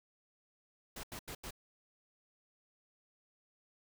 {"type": "noise bursts", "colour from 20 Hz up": "pink", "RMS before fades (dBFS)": -45, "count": 4, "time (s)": [0.96, 1.508], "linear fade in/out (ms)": 5, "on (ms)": 74, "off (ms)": 84, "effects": []}